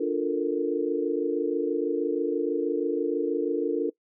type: chord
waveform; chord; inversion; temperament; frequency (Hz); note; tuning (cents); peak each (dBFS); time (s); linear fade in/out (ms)
sine; Bb major seventh; first; equal; 293.7 / 349.2 / 440 / 466.2; D4 / F4 / A4 / Bb4; 0 / 0 / 0 / 0; -29; 0-3.9; 10
effects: noise-tail reverb RT60 0.1 s tail -21 dB re dry